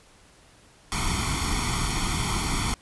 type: noise with comb filter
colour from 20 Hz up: pink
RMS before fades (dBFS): -26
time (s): 0.92-2.74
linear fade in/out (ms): 0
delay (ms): 0.9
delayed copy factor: +0.9
effects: pink hiss -55 dBFS RMS until 2.81 s + resampled to 24000 Hz